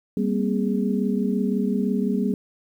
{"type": "tone cluster", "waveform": "sine", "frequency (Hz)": [196.1, 233.9, 259.7, 413.8], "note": ["G3", "A#3", "C4", "G#4"], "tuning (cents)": [1, 6, -13, -6], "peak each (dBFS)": [-23, -25, -28, -29], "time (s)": [0.17, 2.34], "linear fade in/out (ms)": 2, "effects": ["9-bit"]}